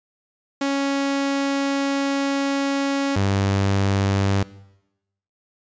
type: tone pair in turn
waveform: sawtooth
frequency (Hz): 277.2 / 98.37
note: C#4 / G2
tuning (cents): 0 / +7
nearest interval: octave + tritone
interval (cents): 1793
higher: first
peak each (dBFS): -16 / -14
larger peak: second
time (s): 0.61-3.16 / 3.16-4.43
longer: first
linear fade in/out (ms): 5
effects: noise-tail reverb RT60 0.9 s tail -19 dB re dry + resampled to 16000 Hz